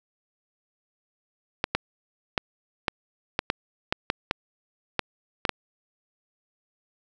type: clicks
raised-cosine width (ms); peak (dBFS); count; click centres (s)
0.3; -6; 12; 1.641 / 1.75 / 2.378 / 2.882 / 3.391 / 3.501 / 3.925 / 4.101 / 4.311 / 4.993 / 5.452 / 5.493
effects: none